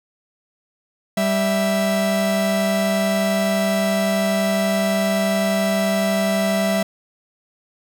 45% pulse tone pair together, 195.84 / 659.3 Hz, G3 / E5, -1 / 0 cents, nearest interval octave + major sixth, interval 2101 cents, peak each -20 dBFS, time 1.17-6.83 s, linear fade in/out 5 ms, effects none

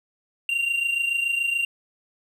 triangle tone pair together, 2767 / 2794 Hz, F7 / F7, -17 / 0 cents, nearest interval unison, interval 17 cents, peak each -21 / -27 dBFS, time 0.49-1.65 s, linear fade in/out 2 ms, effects none

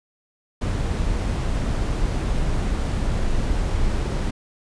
brown noise, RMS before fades -22 dBFS, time 0.61-4.31 s, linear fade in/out 10 ms, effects resampled to 22050 Hz

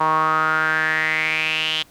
sawtooth tone with band-pass filter sweep, 157.2 Hz, D#3, 18 cents sharp, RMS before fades -20 dBFS, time 0-1.83 s, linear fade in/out 10 ms, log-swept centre 1000 to 3200 Hz, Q 6.4, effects pink hiss -52 dBFS RMS until 1.9 s

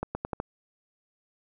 accelerating click train, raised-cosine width 1 ms, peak -16 dBFS, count 5, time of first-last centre 0.03-0.401 s, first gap 120 ms, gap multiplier 0.83, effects none

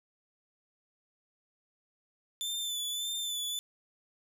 sawtooth tone with vibrato, 3519 Hz, A7, in tune, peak -30 dBFS, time 2.41-3.59 s, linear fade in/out 0 ms, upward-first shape sine, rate 1.7 Hz, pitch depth 37 cents each way, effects none

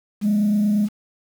sine tone with frequency modulation, 208.1 Hz, G#3, 4 cents sharp, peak -14 dBFS, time 0.21-0.89 s, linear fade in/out 50 ms, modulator 28.6 Hz, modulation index 0.3, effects tanh soft clip ceiling -13 dBFS + 7-bit

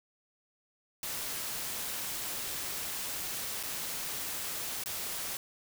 white noise with dropouts, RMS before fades -37 dBFS, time 1.03-5.37 s, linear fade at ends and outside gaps 1 ms, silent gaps 3.629-3.634 / 4.837-4.859 s, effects none

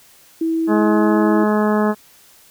sine tone, 325.8 Hz, E4, 20 cents flat, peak -16 dBFS, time 0.41-1.44 s, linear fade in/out 5 ms
harmonic tone, 211.7 Hz, G#3, 33 cents sharp, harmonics 1 / 2 / 3 / 4 / 5 / 6 / 7 / 8, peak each -16 / -20 / -23 / -25 / -26 / -28 / -34 / -30 dBFS, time 0.67-1.95 s, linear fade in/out 50 ms
effects white hiss -49 dBFS RMS until 2.5 s

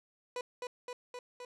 30% pulse tone with echo, 493.9 Hz, B4, in tune, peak -33 dBFS, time 0.36-0.41 s, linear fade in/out 2 ms, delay 260 ms, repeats 4, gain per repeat -2 dB, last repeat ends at 1.45 s, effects low-pass 8000 Hz 12 dB/octave

